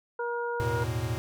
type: harmonic tone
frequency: 475.4 Hz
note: A#4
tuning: 34 cents sharp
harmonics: 1 / 2 / 3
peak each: -31 / -34 / -36 dBFS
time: 0.19-0.84 s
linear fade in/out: 5 ms
type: chord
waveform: square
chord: E suspended fourth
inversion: none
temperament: equal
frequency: 82.41 / 110 / 123.47 Hz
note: E2 / A2 / B2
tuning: 0 / 0 / 0 cents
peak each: -37 / -32 / -33 dBFS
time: 0.6-1.18 s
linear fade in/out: 0 ms
effects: none